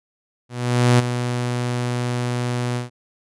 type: tone with ADSR envelope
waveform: sawtooth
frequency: 122.5 Hz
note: B2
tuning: 14 cents flat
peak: -7 dBFS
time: 0.49-2.9 s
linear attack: 500 ms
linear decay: 18 ms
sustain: -10 dB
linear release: 140 ms
effects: resampled to 24000 Hz